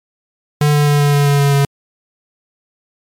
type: tone with pitch steps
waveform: square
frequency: 147.9 / 146.79 / 145.7 / 144.61 / 143.52 / 142.45 / 141.38 / 140.33 Hz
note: D3 / D3 / D3 / D3 / D3 / C#3 / C#3 / C#3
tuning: +13 / 0 / -13 / -26 / -40 / +48 / +34 / +22 cents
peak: -10 dBFS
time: 0.61-1.65 s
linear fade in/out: 2 ms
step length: 130 ms
effects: MP3 96 kbps